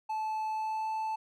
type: tone with pitch glide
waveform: triangle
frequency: 870 to 877.1 Hz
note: A5 to A5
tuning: -20 to -6 cents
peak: -29 dBFS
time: 0.09-1.16 s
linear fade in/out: 10 ms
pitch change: +14 cents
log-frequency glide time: 0.49-0.89 s
effects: none